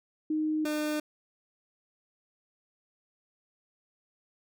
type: tone pair in turn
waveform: sine / 30% pulse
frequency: 309.5 / 302.4 Hz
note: D#4 / D#4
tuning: -9 / -49 cents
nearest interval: unison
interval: 40 cents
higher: first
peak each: -26 dBFS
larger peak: neither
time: 0.3-0.65 / 0.65-1 s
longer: neither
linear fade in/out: 5 ms
effects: none